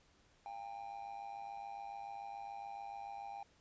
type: tone with amplitude modulation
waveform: triangle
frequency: 800 Hz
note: G5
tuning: 35 cents sharp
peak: -39 dBFS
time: 0.46-3.43 s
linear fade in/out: 0 ms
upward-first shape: sine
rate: 107 Hz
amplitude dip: 75%
effects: pink hiss -70 dBFS RMS until 3.6 s + resampled to 16000 Hz